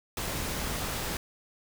pink noise, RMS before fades -33 dBFS, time 0.17-1.17 s, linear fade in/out 2 ms, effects none

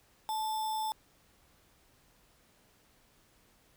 sine tone with sample-and-hold, 871 Hz, A5, 18 cents flat, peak -31 dBFS, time 0.29-0.92 s, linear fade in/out 0 ms, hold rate 4410 Hz, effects pink hiss -66 dBFS RMS until 3.76 s

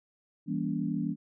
sine chord, E diminished seventh, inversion none, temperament just, 164.81 / 197.78 / 237.3 / 284.8 Hz, E3 / G3 / Bb3 / Db4, 0 / +16 / +31 / +47 cents, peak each -34 dBFS, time 0.46-1.16 s, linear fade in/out 50 ms, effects none

